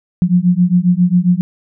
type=beating tone pair; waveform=sine; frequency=174.61 / 182.01 Hz; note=F3 / F#3; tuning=0 / -28 cents; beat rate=7.4 Hz; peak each=-12 dBFS; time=0.22-1.41 s; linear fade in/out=0 ms; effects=none